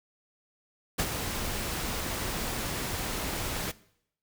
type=noise with ADSR envelope; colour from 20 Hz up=pink; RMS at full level=-26 dBFS; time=0.98-3.72 s; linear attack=17 ms; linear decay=51 ms; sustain=-7 dB; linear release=15 ms; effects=noise-tail reverb RT60 0.7 s tail -20 dB re dry